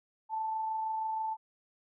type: tone with amplitude modulation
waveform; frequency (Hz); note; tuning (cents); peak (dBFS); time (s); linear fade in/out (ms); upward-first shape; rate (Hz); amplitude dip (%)
sine; 880; A5; 0; -30; 0.29-1.37; 50; sine; 26.3; 25
effects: none